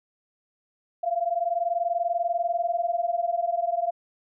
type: tone pair together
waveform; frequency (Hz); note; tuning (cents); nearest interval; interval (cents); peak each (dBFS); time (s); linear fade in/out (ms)
sine; 678.2 / 698.5; E5 / F5; +49 / 0; minor second; 51; -26; 1.03-3.91; 10
effects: none